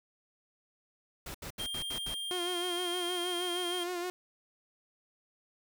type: noise bursts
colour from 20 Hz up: pink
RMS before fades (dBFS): -42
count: 6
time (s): 1.26-2.145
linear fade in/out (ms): 5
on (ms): 85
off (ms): 75
type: tone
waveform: square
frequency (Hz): 3200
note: G7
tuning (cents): +35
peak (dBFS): -36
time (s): 1.59-3.84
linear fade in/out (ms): 10
type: tone with vibrato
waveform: sawtooth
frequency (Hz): 354.6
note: F4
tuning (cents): +26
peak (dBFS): -30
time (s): 2.31-4.1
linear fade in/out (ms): 0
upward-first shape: sine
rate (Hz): 6.4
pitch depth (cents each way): 47
effects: none